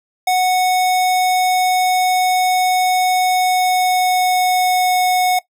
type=tone with pitch glide; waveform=square; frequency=737 to 732.8 Hz; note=F#5 to F#5; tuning=-7 to -17 cents; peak=-13 dBFS; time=0.27-5.39 s; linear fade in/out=5 ms; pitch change=-10 cents; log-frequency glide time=3.25-4.89 s; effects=noise-tail reverb RT60 0.1 s tail -18 dB re dry